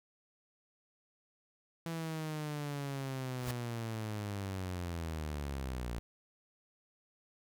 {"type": "linear sweep", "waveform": "sawtooth", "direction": "down", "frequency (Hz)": [166.7, 57], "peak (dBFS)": -33, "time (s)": [1.86, 5.99], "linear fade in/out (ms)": 0}
{"type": "noise with exponential growth", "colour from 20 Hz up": "pink", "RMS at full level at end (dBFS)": -38, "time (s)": [3.31, 3.51], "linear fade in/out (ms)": 1, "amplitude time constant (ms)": 43}
{"effects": []}